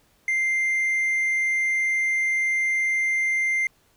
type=tone with hard clipping; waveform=sine; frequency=2093 Hz; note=C7; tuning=in tune; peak=-21 dBFS; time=0.28-3.67 s; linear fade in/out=2 ms; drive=2 dB; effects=pink hiss -62 dBFS RMS until 3.96 s